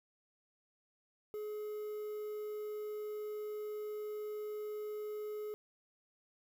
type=tone with quantisation; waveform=triangle; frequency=423 Hz; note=G#4; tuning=32 cents sharp; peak=-37 dBFS; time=1.34-5.54 s; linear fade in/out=0 ms; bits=10; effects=none